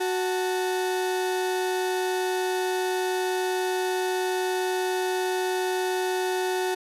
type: tone pair together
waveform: 35% pulse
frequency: 370 / 884.6 Hz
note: F#4 / A5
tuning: 0 / +9 cents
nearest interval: octave + minor third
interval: 1509 cents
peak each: -23 / -31 dBFS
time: 0-6.75 s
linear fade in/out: 10 ms
effects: resampled to 32000 Hz